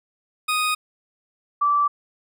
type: tone pair in turn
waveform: 20% pulse / sine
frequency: 1244.5 / 1162.7 Hz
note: D#6 / D6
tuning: 0 / -18 cents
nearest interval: minor second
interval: 118 cents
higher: first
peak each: -15 / -16 dBFS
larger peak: first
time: 0.48-0.75 / 1.61-1.88 s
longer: neither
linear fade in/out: 10 ms
effects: none